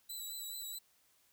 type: tone with vibrato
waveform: 10% pulse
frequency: 3951 Hz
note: B7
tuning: in tune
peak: -35 dBFS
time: 0.09-0.79 s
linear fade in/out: 10 ms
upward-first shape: sine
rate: 4.7 Hz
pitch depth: 29 cents each way
effects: white hiss -71 dBFS RMS until 1.32 s